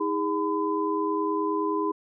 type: tone cluster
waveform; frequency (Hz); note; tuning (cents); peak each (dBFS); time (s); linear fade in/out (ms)
sine; 318.9 / 408.5 / 1011; D#4 / G#4 / B5; +43 / -29 / +40; -28; 0-1.92; 10
effects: none